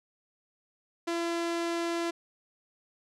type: tone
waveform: sawtooth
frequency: 338.6 Hz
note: E4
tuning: 46 cents sharp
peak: -25 dBFS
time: 1.07-2.11 s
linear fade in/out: 10 ms
effects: low-pass 8000 Hz 12 dB/octave